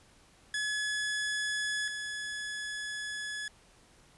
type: tone pair in turn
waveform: sawtooth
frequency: 1700 / 1700 Hz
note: G#6 / G#6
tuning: +40 / +40 cents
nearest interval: unison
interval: 0 cents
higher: neither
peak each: -27 / -32 dBFS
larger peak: first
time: 0.54-1.88 / 1.88-3.48 s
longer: second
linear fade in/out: 2 ms
effects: pink hiss -61 dBFS RMS until 4.17 s + resampled to 24000 Hz